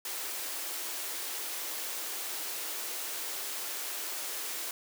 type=high-pass noise; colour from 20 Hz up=white; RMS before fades=-37 dBFS; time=0.05-4.71 s; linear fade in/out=2 ms; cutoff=290 Hz; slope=48 dB/octave; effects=none